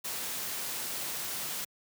white noise, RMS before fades -36 dBFS, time 0.04-1.65 s, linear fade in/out 10 ms, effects high-pass 100 Hz 12 dB/octave

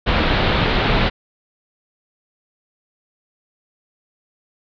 pink low-pass noise, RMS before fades -17 dBFS, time 0.06-1.1 s, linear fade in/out 20 ms, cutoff 4100 Hz, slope 48 dB/octave, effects none

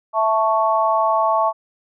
sine chord, A major, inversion second, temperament equal, 659.3 / 880 / 1108.7 Hz, E5 / A5 / C#6, 0 / 0 / 0 cents, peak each -19 dBFS, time 0.13-1.53 s, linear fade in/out 50 ms, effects none

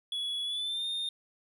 triangle tone with pitch glide, 3383 to 3647 Hz, G#7 to A#7, +31 to -39 cents, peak -30 dBFS, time 0.12-1.09 s, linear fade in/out 2 ms, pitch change +130 cents, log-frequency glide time 0.44-0.86 s, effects none

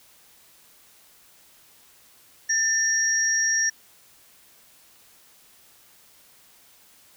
sine tone pair together, 1790 / 5674 Hz, A6 / F8, +29 / +27 cents, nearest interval octave + minor sixth, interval 1998 cents, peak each -23 / -22 dBFS, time 2.49-3.7 s, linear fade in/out 10 ms, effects white hiss -55 dBFS RMS until 7.16 s

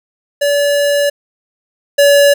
square tone pair in turn, 574 / 569.7 Hz, D5 / C#5, -40 / +47 cents, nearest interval unison, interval 13 cents, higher first, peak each -11 / -6 dBFS, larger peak second, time 0.41-1.1 / 1.98-2.34 s, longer first, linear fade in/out 10 ms, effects none

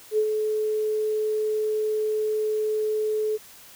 sine tone with ADSR envelope, 430 Hz, A4, 40 cents flat, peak -17 dBFS, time 0.11-3.38 s, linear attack 69 ms, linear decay 72 ms, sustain -5 dB, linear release 28 ms, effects white hiss -48 dBFS RMS until 3.75 s

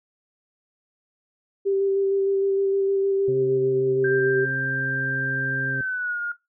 sine tone with vibrato, 392 Hz, G4, in tune, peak -19 dBFS, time 1.65-4.46 s, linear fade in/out 20 ms, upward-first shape square, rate 6.5 Hz, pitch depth 11 cents each way
harmonic tone, 133.4 Hz, C3, 34 cents sharp, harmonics 1 / 2 / 3 / 4, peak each -29 / -35 / -39 / -41 dBFS, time 3.28-5.81 s, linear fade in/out 2 ms
sine tone with pitch glide, 1580 to 1424 Hz, G6 to F6, +13 to +33 cents, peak -24 dBFS, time 4.04-6.32 s, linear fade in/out 5 ms, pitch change -180 cents, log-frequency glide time 5.7-6.2 s
effects noise-tail reverb RT60 0.2 s tail -18 dB re dry

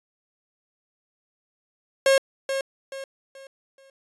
45% pulse tone with echo, 541 Hz, C#5, 42 cents flat, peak -15 dBFS, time 2.06-2.18 s, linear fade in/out 2 ms, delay 430 ms, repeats 4, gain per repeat -9 dB, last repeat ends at 3.9 s, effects resampled to 24000 Hz

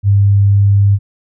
sine tone, 100.2 Hz, G2, 38 cents sharp, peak -6 dBFS, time 0.03-0.99 s, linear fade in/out 50 ms, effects none

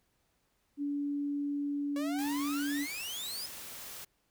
sine tone, 286.7 Hz, D4, 42 cents flat, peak -31 dBFS, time 0.77-2.87 s, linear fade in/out 50 ms
sawtooth exponential sweep, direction up, 554.4 to 5160 Hz, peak -35 dBFS, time 1.96-3.46 s, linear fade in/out 2 ms
white noise, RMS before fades -45 dBFS, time 2.18-4.05 s, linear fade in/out 10 ms
effects pink hiss -75 dBFS RMS until 4.3 s

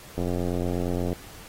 click train, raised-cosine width 2 ms, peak -15 dBFS, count 85, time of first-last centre 0.18-1.129 s, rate 88.5 Hz, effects pink hiss -46 dBFS RMS until 1.48 s + AAC 48 kbps

